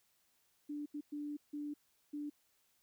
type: tone bursts at uneven times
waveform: sine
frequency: 293.7 Hz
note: D4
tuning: in tune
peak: -39 dBFS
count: 5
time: 0.69-0.86 / 0.94-1.01 / 1.12-1.37 / 1.53-1.74 / 2.13-2.3 s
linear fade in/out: 10 ms
effects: white hiss -75 dBFS RMS until 2.82 s